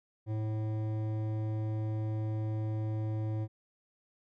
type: tone with hard clipping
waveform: triangle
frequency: 108.7 Hz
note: A2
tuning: 21 cents flat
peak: -33 dBFS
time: 0.26-3.48 s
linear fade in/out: 50 ms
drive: 16 dB
effects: none